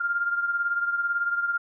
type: beating tone pair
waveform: sine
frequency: 1396.9 / 1414.9 Hz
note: F6 / F6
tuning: 0 / +22 cents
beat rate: 18 Hz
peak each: -24 / -31 dBFS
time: 0-1.58 s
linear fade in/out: 10 ms
effects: none